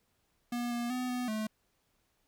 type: tone with pitch steps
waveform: square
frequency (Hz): 240.7 / 238.4 / 251.4 / 248.2 / 216.3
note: B3 / A#3 / B3 / B3 / A3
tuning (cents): -44 / +39 / +31 / +9 / -29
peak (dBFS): -33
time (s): 0.52-1.47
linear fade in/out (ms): 5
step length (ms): 190
effects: pink hiss -75 dBFS RMS until 2.27 s